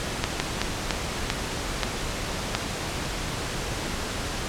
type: slowing click train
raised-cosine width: 0.2 ms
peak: -5 dBFS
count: 7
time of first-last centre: 0.24-2.55 s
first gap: 160 ms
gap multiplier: 1.35
effects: pink hiss -30 dBFS RMS until 4.48 s + low-pass 8000 Hz 12 dB/octave